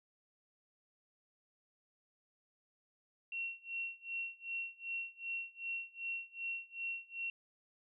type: tone with tremolo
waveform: sine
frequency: 2728 Hz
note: F7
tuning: 41 cents flat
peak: -36 dBFS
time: 3.32-7.3 s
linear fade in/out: 2 ms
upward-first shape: sine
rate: 2.6 Hz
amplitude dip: 95%
effects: none